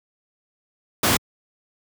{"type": "noise", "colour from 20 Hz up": "pink", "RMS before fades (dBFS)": -18, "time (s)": [1.03, 1.17], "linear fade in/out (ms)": 5, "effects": ["high-pass 100 Hz 12 dB/octave"]}